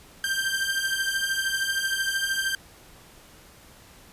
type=beating tone pair; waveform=sawtooth; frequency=1568 / 1581 Hz; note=G6 / G6; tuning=0 / +14 cents; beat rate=13 Hz; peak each=-25 / -23 dBFS; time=0.24-2.55 s; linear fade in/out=2 ms; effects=pink hiss -51 dBFS RMS until 4.12 s + resampled to 32000 Hz